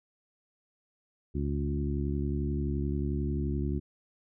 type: harmonic tone with a mistuned harmonic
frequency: 71.4 Hz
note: D2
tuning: 48 cents flat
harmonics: 1 / 2 / 3 / 4 / 5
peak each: -31 / -34 / -36 / -37 / -38 dBFS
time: 1.34-3.8 s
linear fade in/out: 20 ms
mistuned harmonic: 1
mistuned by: +30 cents
effects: none